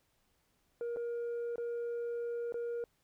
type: tone with dropouts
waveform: sine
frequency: 472.5 Hz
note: A#4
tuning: 23 cents sharp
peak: -32 dBFS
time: 0.81-2.84 s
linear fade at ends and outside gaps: 1 ms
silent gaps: 0.962-0.969 / 1.558-1.581 / 2.523-2.542 s
effects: tanh soft clip ceiling -34 dBFS + pink hiss -75 dBFS RMS until 3.03 s